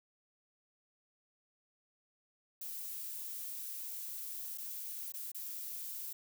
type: noise with dropouts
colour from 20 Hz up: violet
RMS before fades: -43 dBFS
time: 2.61-6.13 s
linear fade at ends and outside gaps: 5 ms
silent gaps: 4.576-4.581 / 5.122-5.138 / 5.318-5.346 s
effects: none